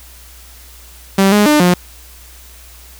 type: tone with pitch steps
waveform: sawtooth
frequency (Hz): 194.4 / 207.6 / 299.6 / 178.4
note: G3 / G#3 / D4 / F3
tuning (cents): -14 / 0 / +35 / +37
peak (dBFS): -4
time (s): 1.18-1.74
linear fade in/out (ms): 5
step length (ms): 140
effects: added 60 Hz sine -39 dBFS peak until 2.99 s + white hiss -41 dBFS RMS until 2.99 s